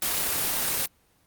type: noise with amplitude modulation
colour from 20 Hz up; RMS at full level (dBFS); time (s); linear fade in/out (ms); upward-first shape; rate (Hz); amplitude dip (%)
white; -25; 0.02-0.86; 2; sine; 33.5; 25
effects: pink hiss -64 dBFS RMS until 1.26 s + Opus 24 kbps